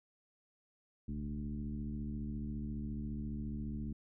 sine tone with frequency modulation, 142 Hz, C#3, 42 cents sharp, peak -37 dBFS, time 1.08-3.93 s, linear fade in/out 5 ms, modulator 74.6 Hz, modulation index 1.7, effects none

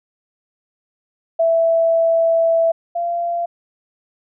sine tone pair in turn, 661 / 687.9 Hz, E5 / F5, +5 / -26 cents, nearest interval minor second, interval 69 cents, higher second, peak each -12 / -18 dBFS, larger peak first, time 1.39-2.72 / 2.95-3.46 s, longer first, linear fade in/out 10 ms, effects none

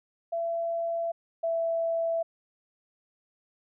sine tone pair in turn, 672 / 663.5 Hz, E5 / E5, +33 / +11 cents, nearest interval unison, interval 22 cents, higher first, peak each -27 / -25 dBFS, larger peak second, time 0.32-1.12 / 1.43-2.23 s, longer neither, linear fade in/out 10 ms, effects none

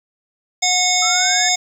harmonic tone, 728 Hz, F#5, 28 cents flat, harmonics 1 / 3 / 5 / 7 / 9 / 10, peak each -21 / -21 / -21 / -21 / -21 / -21 dBFS, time 0.62-1.56 s, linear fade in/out 10 ms
sine linear sweep, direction up, 1290 to 1760 Hz, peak -24 dBFS, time 1.02-1.49 s, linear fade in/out 5 ms
effects 7-bit

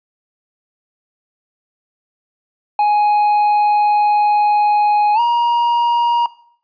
triangle tone with pitch glide, 834 to 947 Hz, G#5 to A#5, +7 to +27 cents, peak -9 dBFS, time 2.79-6.26 s, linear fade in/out 2 ms, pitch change +220 cents, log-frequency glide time 5.14-5.2 s, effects noise-tail reverb RT60 0.6 s tail -19 dB re dry + resampled to 11025 Hz

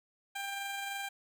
15% pulse tone with amplitude modulation, 794 Hz, G5, 22 cents sharp, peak -29 dBFS, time 0.35-1.09 s, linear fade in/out 10 ms, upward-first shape sine, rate 23.3 Hz, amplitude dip 25%, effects none

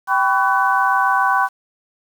sine tone cluster, 780 / 1000 / 1127 / 1504 Hz, G5 / B5 / C#6 / F#6, -9 / +21 / +28 / +28 cents, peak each -19 dBFS, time 0.07-1.49 s, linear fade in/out 50 ms, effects 7-bit

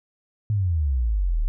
sine exponential sweep, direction down, 110 to 35.12 Hz, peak -19 dBFS, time 0.5-1.48 s, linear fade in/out 0 ms, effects none

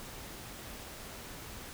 silence, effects pink hiss -46 dBFS RMS until 1.73 s

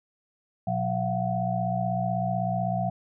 sine tone cluster, 121.1 / 180.6 / 681 / 737 Hz, B2 / F#3 / F5 / F#5, -34 / -42 / -44 / -7 cents, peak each -30 dBFS, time 0.67-2.9 s, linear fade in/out 5 ms, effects none

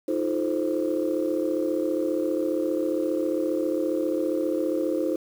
sine chord, F dominant seventh, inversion third, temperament just, 314.3 / 349.2 / 436.5 / 523.8 Hz, Eb4 / F4 / A4 / C5, +18 / 0 / -14 / +2 cents, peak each -26 / -28 / -31 / -27 dBFS, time 0.08-5.16 s, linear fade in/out 5 ms, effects tanh soft clip ceiling -15 dBFS + 8-bit

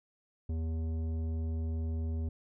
sine tone with tanh clipping, 80.7 Hz, E2, 36 cents flat, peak -33 dBFS, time 0.49-2.29 s, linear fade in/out 5 ms, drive 12 dB, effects none

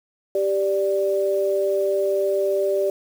sine tone pair together, 392 / 587.3 Hz, G4 / D5, 0 / 0 cents, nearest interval perfect fifth, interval 700 cents, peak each -21 dBFS, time 0.35-2.9 s, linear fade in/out 2 ms, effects 7-bit

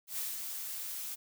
blue noise with ADSR envelope, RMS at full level -36 dBFS, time 0.07-1.16 s, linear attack 110 ms, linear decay 180 ms, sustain -4 dB, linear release 24 ms, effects none

